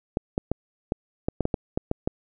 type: clicks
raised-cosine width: 2 ms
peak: -10 dBFS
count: 11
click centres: 0.171 / 0.379 / 0.516 / 0.921 / 1.285 / 1.407 / 1.454 / 1.542 / 1.775 / 1.914 / 2.075 s
effects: none